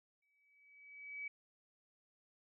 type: tone with exponential growth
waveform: sine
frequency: 2283 Hz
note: D7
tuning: 50 cents flat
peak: -40 dBFS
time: 0.22-1.28 s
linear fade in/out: 5 ms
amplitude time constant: 230 ms
effects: none